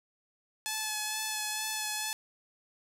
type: tone with vibrato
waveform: 5% pulse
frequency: 860 Hz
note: A5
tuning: 40 cents flat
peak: -20 dBFS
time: 0.66-2.13 s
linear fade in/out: 0 ms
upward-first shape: sine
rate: 2.2 Hz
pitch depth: 18 cents each way
effects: none